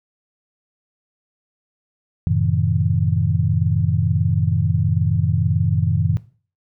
sine chord, F# diminished seventh, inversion none, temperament just, 92.5 / 111 / 133.2 / 159.84 Hz, F#2 / A2 / C3 / Eb3, 0 / +16 / +31 / +47 cents, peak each -20 / -21 / -22 / -21 dBFS, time 2.27-6.17 s, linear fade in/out 0 ms, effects noise-tail reverb RT60 0.4 s tail -17 dB re dry

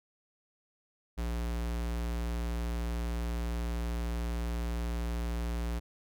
square tone, 58.4 Hz, A#1, 4 cents sharp, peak -32 dBFS, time 1.17-5.8 s, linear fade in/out 20 ms, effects none

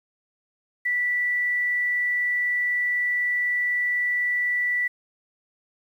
sine tone, 1964 Hz, B6, 10 cents flat, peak -21 dBFS, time 0.85-4.88 s, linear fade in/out 10 ms, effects 9-bit

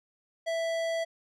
sine tone with tanh clipping, 660 Hz, E5, 2 cents sharp, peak -30 dBFS, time 0.46-1.05 s, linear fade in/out 20 ms, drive 18 dB, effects none

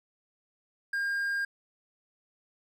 triangle tone, 1610 Hz, G6, 46 cents sharp, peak -26 dBFS, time 0.93-1.45 s, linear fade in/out 5 ms, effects none

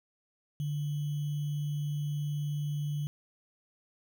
sine tone with sample-and-hold, 146.83 Hz, D3, in tune, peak -30 dBFS, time 0.6-3.07 s, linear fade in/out 0 ms, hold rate 3150 Hz, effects none

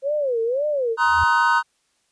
sine tone with vibrato, 522 Hz, C5, 4 cents flat, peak -19 dBFS, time 0.02-0.97 s, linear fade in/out 50 ms, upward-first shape sine, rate 1.9 Hz, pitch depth 250 cents each way
triangle chord, C half-diminished seventh, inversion third, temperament just, 941.9 / 1046.5 / 1255.8 / 1507 Hz, Bb5 / C6 / Eb6 / Gb6, +18 / 0 / +16 / +31 cents, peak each -17 / -23 / -20 / -18 dBFS, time 0.97-1.63 s, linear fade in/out 50 ms
sine tone with exponential growth, 82.41 Hz, E2, in tune, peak -22 dBFS, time 1-1.24 s, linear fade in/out 5 ms, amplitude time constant 52 ms
effects white hiss -67 dBFS RMS until 2.11 s + resampled to 22050 Hz

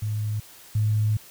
sine tone pair in turn, 106.7 / 107.2 Hz, G#2 / A2, +47 / -45 cents, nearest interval unison, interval 8 cents, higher second, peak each -24 / -19 dBFS, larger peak second, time 0.02-0.4 / 0.75-1.17 s, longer second, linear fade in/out 5 ms, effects white hiss -48 dBFS RMS until 1.3 s

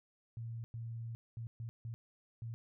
sine tone bursts at uneven times, 115.2 Hz, A#2, 20 cents flat, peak -40 dBFS, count 6, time 0.37-0.64 / 0.74-1.15 / 1.37-1.47 / 1.6-1.69 / 1.85-1.94 / 2.42-2.54 s, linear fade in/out 0 ms, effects none

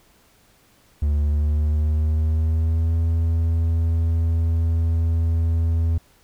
triangle tone with pitch glide, 73.42 to 82.41 Hz, D2 to E2, 0 to 0 cents, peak -15 dBFS, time 1.02-5.98 s, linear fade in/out 5 ms, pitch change +200 cents, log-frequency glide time 1.22-2.96 s, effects pink hiss -57 dBFS RMS until 6.23 s

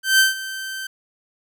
sawtooth tone with ADSR envelope, 1551 Hz, G6, 19 cents flat, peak -7 dBFS, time 0.03-0.87 s, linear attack 160 ms, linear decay 150 ms, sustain -17 dB, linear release 5 ms, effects none

